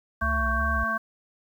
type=harmonic tone; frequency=223.2 Hz; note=A3; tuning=25 cents sharp; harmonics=1 / 3 / 5 / 7; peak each=-35 / -34 / -28 / -27 dBFS; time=0.21-0.98 s; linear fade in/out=10 ms
type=tone with vibrato; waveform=sine; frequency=67.4 Hz; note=C#2; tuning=48 cents flat; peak=-26 dBFS; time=0.22-0.84 s; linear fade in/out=5 ms; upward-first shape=square; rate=2.7 Hz; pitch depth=91 cents each way
effects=9-bit